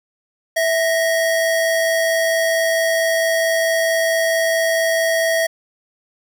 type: tone pair together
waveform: square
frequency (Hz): 656.4 / 1864.7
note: E5 / A#6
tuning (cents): -8 / 0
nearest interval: octave + tritone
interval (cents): 1808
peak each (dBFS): -17 / -22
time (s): 0.56-5.47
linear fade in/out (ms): 10
effects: none